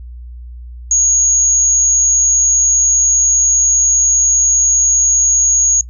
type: tone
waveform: sine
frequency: 6645 Hz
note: G#8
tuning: in tune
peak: -9 dBFS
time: 0.91-5.81 s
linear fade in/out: 2 ms
effects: noise-tail reverb RT60 0.1 s tail -20 dB re dry + added 60 Hz sine -28 dBFS peak until 5.89 s